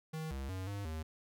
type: tone with pitch steps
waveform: square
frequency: 158.2 / 67.4 / 93.8 / 100.8 / 79 Hz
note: D#3 / C#2 / F#2 / G2 / D#2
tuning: +29 / -48 / +24 / +49 / +27 cents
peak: -39 dBFS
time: 0.13-1.03 s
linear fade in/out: 10 ms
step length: 180 ms
effects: none